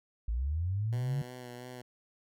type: linear sweep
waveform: sine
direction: up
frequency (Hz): 51.91 to 144.1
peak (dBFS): -29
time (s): 0.28-1.22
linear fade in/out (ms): 5
type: tone with vibrato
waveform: 10% pulse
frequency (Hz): 124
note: B2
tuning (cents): +7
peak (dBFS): -35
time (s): 0.92-1.82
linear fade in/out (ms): 10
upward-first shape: sine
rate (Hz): 2.9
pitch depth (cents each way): 28
effects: none